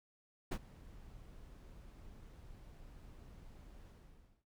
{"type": "noise with ADSR envelope", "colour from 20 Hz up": "brown", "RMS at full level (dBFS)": -31, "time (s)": [0.51, 4.45], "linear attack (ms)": 12, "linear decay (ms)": 59, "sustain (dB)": -24, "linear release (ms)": 580, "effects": []}